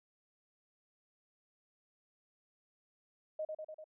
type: tone with echo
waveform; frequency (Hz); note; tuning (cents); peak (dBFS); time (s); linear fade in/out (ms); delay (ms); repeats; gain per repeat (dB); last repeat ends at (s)
sine; 622.3; D#5; 0; -35; 3.39-3.45; 5; 98; 4; -3; 3.842
effects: none